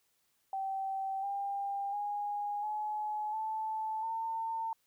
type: tone with pitch steps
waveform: sine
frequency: 774 / 798.1 / 822.9 / 848.5 / 874.8 / 902 Hz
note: G5 / G5 / G#5 / G#5 / A5 / A5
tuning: -22 / +31 / -16 / +37 / -10 / +43 cents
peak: -33 dBFS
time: 0.53-4.73 s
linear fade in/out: 2 ms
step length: 700 ms
effects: white hiss -75 dBFS RMS until 4.86 s